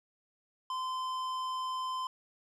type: tone with tanh clipping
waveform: sine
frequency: 1030 Hz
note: C6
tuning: 28 cents flat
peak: -35 dBFS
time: 0.7-2.07 s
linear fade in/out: 2 ms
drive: 13 dB
effects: none